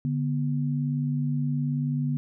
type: tone pair together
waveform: sine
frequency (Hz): 145.41 / 244.3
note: D3 / B3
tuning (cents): -17 / -19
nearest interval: major sixth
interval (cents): 898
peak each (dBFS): -25 / -29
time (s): 0.05-2.17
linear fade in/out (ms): 0
effects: none